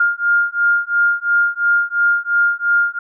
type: beating tone pair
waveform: sine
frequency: 1407 / 1409.9 Hz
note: F6 / F6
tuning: +12 / +16 cents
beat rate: 2.9 Hz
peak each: -16 dBFS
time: 0-2.99 s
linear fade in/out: 5 ms
effects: none